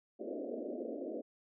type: band-pass noise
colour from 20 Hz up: pink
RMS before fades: -41 dBFS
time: 0.19-1.22 s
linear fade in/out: 20 ms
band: 230 to 650 Hz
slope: 96 dB/octave
effects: none